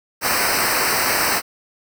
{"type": "noise with comb filter", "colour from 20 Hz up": "pink", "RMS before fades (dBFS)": -19, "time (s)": [0.21, 1.42], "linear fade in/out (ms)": 50, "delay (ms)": 0.29, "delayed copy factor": -0.95, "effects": []}